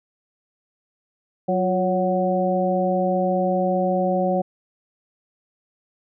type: harmonic tone with a mistuned harmonic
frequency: 185 Hz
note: F#3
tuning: in tune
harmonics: 1 / 2 / 3 / 4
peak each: -23 / -27 / -22 / -24 dBFS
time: 1.48-4.42 s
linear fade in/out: 10 ms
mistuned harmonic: 2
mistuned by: -63 cents
effects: none